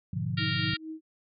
sine chord, G# diminished seventh, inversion none, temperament equal, 103.83 / 123.47 / 146.83 / 174.61 Hz, G#2 / B2 / D3 / F3, 0 / 0 / 0 / 0 cents, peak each -34 dBFS, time 0.13-0.74 s, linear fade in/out 5 ms
harmonic tone, 464.6 Hz, A#4, 6 cents flat, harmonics 3 / 4 / 5 / 6 / 7 / 8 / 9 / 10, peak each -37 / -35 / -40 / -37 / -37 / -38 / -41 / -39 dBFS, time 0.37-0.77 s, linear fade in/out 10 ms
sine tone with tremolo, 316.9 Hz, D#4, 32 cents sharp, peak -34 dBFS, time 0.37-1.01 s, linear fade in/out 50 ms, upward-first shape triangle, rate 4.2 Hz, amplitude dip 85%
effects none

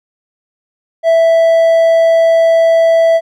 triangle tone, 659.3 Hz, E5, in tune, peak -4 dBFS, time 1.03-3.21 s, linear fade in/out 50 ms, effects none

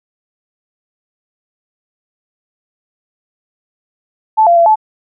sine tone with pitch steps, 873 / 688 / 678 / 866 Hz, A5 / F5 / E5 / A5, -14 / -26 / +49 / -28 cents, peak -5 dBFS, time 4.37-4.758 s, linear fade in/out 20 ms, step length 97 ms, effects none

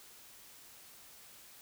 silence, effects white hiss -56 dBFS RMS until 1.61 s

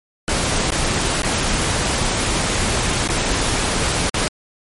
pink noise with dropouts, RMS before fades -19 dBFS, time 0.28-4.28 s, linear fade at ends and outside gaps 0 ms, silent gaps 0.704-0.72 / 1.22-1.232 / 3.076-3.088 / 4.095-4.143 s, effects MP3 48 kbps

